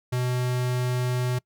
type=tone; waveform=square; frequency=125 Hz; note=B2; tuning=21 cents sharp; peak=-24 dBFS; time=0.12-1.39 s; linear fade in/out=10 ms; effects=noise-tail reverb RT60 0.1 s tail -24 dB re dry